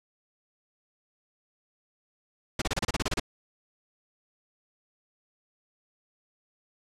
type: noise bursts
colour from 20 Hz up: pink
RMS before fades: -27 dBFS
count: 11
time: 2.59-3.198 s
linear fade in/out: 5 ms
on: 28 ms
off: 30 ms
effects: low-pass 7000 Hz 12 dB/octave